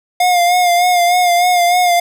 square tone with vibrato, 710 Hz, F5, 28 cents sharp, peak -10 dBFS, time 0.2-2 s, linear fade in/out 5 ms, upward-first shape sine, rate 3.3 Hz, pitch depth 39 cents each way, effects none

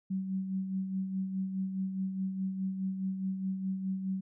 sine tone with tremolo, 190.3 Hz, F#3, 49 cents sharp, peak -29 dBFS, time 0.1-4.21 s, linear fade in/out 10 ms, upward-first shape sine, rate 4.8 Hz, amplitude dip 50%, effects none

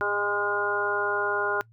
harmonic tone with a mistuned harmonic, 204.4 Hz, G#3, 27 cents flat, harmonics 2 / 3 / 4 / 5 / 6 / 7, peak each -30 / -34 / -33 / -32 / -38 / -26 dBFS, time 0.01-1.61 s, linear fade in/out 0 ms, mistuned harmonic 5, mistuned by +18 cents, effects noise-tail reverb RT60 0.1 s tail -23 dB re dry + added 113 Hz sine -53 dBFS peak until 1.72 s

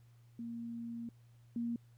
sine tone pair in turn, 233.1 / 234.9 Hz, A#3 / A#3, 0 / +13 cents, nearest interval unison, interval 13 cents, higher second, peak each -40 / -34 dBFS, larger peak second, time 0.39-1.09 / 1.56-1.76 s, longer first, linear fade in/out 2 ms, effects added 118 Hz sine -59 dBFS peak until 1.97 s + pink hiss -75 dBFS RMS until 1.97 s

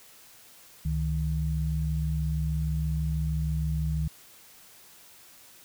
sine tone pair together, 69.3 / 155.57 Hz, C#2 / D#3, 0 / 0 cents, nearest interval octave + major second, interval 1400 cents, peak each -28 dBFS, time 0.85-4.08 s, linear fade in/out 5 ms, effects white hiss -53 dBFS RMS until 5.64 s

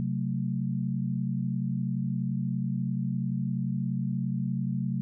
sine chord, F# diminished, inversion second, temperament just, 133.2 / 185 / 222 Hz, C3 / F#3 / A3, +31 / 0 / +16 cents, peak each -30 / -31 / -33 dBFS, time 0-5.01 s, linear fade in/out 0 ms, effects none

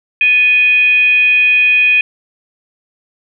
sine tone with frequency modulation, 2484 Hz, D#7, 3 cents flat, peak -7 dBFS, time 0.21-2.01 s, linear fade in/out 2 ms, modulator 743 Hz, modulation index 0.25, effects none

